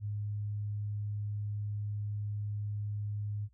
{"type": "tone", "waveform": "sine", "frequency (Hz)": 103.83, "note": "G#2", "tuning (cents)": 0, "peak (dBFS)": -33, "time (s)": [0, 3.49], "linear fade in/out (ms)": 50, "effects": ["added 60 Hz sine -63 dBFS peak until 3.53 s"]}